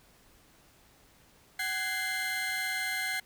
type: tone cluster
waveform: 35% pulse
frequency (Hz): 759 / 1500 / 1659 / 2086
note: F#5 / F#6 / G#6 / C7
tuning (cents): +44 / +23 / -2 / -6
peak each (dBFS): -39 / -39 / -35 / -31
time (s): 1.59-3.2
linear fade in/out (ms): 5
effects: pink hiss -61 dBFS RMS until 3.25 s